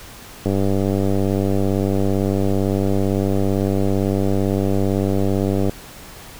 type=click train; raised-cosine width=2 ms; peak=-7 dBFS; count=513; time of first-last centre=0.46-5.695 s; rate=97.8 Hz; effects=pink hiss -39 dBFS RMS until 6.39 s